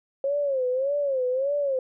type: tone with vibrato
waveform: sine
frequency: 539 Hz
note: C#5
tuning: 49 cents flat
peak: -22 dBFS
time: 0.24-1.79 s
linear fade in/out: 2 ms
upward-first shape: sine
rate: 1.7 Hz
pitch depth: 130 cents each way
effects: none